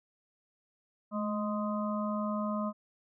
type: harmonic tone with a mistuned harmonic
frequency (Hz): 207.9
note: G#3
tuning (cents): +2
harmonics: 1 / 3 / 5 / 6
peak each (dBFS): -32 / -37 / -39 / -40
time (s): 1.11-2.73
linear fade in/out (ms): 50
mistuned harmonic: 1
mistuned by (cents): +41
effects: none